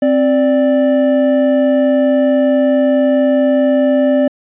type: tone pair together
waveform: triangle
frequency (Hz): 262.9 / 587.3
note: C4 / D5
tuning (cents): +8 / 0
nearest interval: octave + major second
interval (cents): 1392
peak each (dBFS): -10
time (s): 0.02-4.28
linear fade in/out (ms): 5
effects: resampled to 8000 Hz